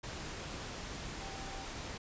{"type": "tone in noise", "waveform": "sine", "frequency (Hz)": 779, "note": "G5", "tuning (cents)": -11, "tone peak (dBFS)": -49, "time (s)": [1.21, 1.66], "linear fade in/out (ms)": 10, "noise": "pink", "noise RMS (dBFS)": -43, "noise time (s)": [0.03, 1.98], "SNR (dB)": -9, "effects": ["resampled to 16000 Hz"]}